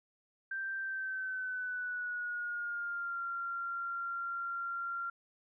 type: tone with pitch glide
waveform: sine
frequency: 1568 to 1380.9 Hz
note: G6 to F6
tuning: 0 to -20 cents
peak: -35 dBFS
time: 0.51-5.1 s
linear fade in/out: 5 ms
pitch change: -220 cents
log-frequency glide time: 0.79-3.21 s
effects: none